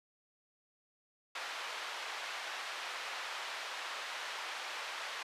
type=band-pass noise; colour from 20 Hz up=pink; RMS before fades=-42 dBFS; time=1.35-5.23 s; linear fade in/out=5 ms; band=910 to 3900 Hz; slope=12 dB/octave; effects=high-pass 400 Hz 12 dB/octave + resampled to 32000 Hz